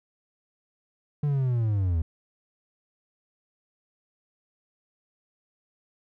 triangle linear sweep, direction down, 149.4 to 77.78 Hz, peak -20 dBFS, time 1.23-2.02 s, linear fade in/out 5 ms, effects none

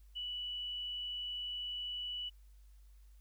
sine tone, 2956 Hz, F#7, 2 cents flat, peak -38 dBFS, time 0.15-2.3 s, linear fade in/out 20 ms, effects added 50 Hz sine -56 dBFS peak until 3.2 s + white hiss -75 dBFS RMS until 3.2 s

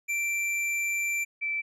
square / sine tone pair in turn, 2349 / 2326 Hz, D7 / D7, 0 / -17 cents, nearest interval unison, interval 17 cents, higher first, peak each -27 dBFS, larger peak neither, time 0.08-1.25 / 1.41-1.62 s, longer first, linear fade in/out 20 ms, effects low-pass 11000 Hz 12 dB/octave

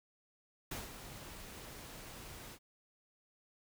pink noise with ADSR envelope, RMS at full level -41 dBFS, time 0.71-2.59 s, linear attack 6 ms, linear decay 160 ms, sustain -9 dB, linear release 65 ms, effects none

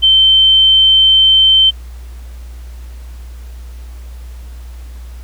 sine tone, 3100 Hz, G7, 20 cents flat, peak -5 dBFS, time 0.02-1.71 s, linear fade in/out 20 ms, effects added 60 Hz sine -27 dBFS peak until 5.23 s + pink hiss -45 dBFS RMS until 5.23 s

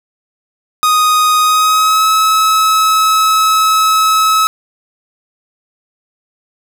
45% pulse tone with pitch glide, 1244.5 to 1289.9 Hz, D#6 to E6, 0 to -38 cents, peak -8 dBFS, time 0.83-4.47 s, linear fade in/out 0 ms, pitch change +62 cents, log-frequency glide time 1.41-2.07 s, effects none

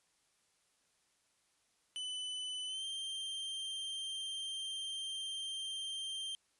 45% pulse tone with pitch glide, 3006 to 3159 Hz, F#7 to G7, +27 to +13 cents, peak -39 dBFS, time 1.96-6.35 s, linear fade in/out 0 ms, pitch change +86 cents, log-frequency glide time 2.67-2.84 s, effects white hiss -75 dBFS RMS until 6.59 s + resampled to 24000 Hz

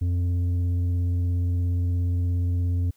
sine tone with tanh clipping, 88.3 Hz, F2, 20 cents sharp, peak -22 dBFS, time 0.01-2.91 s, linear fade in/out 10 ms, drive 6 dB, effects white hiss -65 dBFS RMS until 2.96 s

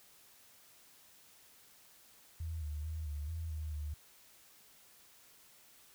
sine tone with pitch steps, 81.4 / 74.8 / 79.1 / 73.6 / 81.9 / 77.5 / 74.7 Hz, E2 / D2 / D#2 / D2 / E2 / D#2 / D2, -21 / +32 / +29 / +4 / -11 / -6 / +30 cents, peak -37 dBFS, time 2.4-3.94 s, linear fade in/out 5 ms, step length 220 ms, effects white hiss -62 dBFS RMS until 5.94 s

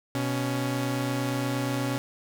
sawtooth tone pair together, 125.22 / 279 Hz, B2 / C#4, +24 / +11 cents, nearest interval octave + major second, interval 1387 cents, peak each -25 dBFS, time 0.15-1.98 s, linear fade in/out 0 ms, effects none

